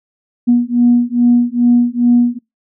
sine beating tone pair, 240 / 242.4 Hz, B3 / B3, -49 / -32 cents, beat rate 2.4 Hz, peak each -11 dBFS, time 0.47-2.39 s, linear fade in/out 20 ms, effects noise-tail reverb RT60 0.2 s tail -25 dB re dry + tanh soft clip ceiling -1 dBFS

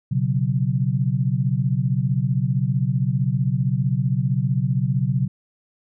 sine chord, B suspended second, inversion none, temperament just, 123.47 / 138.9 / 185.21 Hz, B2 / C#3 / F#3, 0 / +4 / +2 cents, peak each -22 / -21 / -25 dBFS, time 0.11-5.28 s, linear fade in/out 10 ms, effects none

